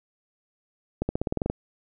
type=accelerating click train; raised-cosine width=2 ms; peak=-12 dBFS; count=10; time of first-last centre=1.02-1.5 s; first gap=70 ms; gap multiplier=0.93; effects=none